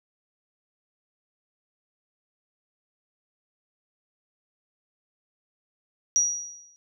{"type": "tone with exponential decay", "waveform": "sine", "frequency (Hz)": 5770, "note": "F#8", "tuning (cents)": -44, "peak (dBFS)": -16, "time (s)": [6.16, 6.76], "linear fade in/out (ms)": 0, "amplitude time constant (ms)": 130, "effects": []}